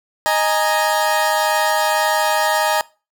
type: chord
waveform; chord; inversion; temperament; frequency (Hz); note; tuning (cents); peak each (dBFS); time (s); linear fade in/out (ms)
30% pulse; D# suspended fourth; none; equal; 622.3 / 830.6 / 932.3; D#5 / G#5 / A#5; 0 / 0 / 0; -17; 0.26-2.81; 0
effects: noise-tail reverb RT60 0.3 s tail -21 dB re dry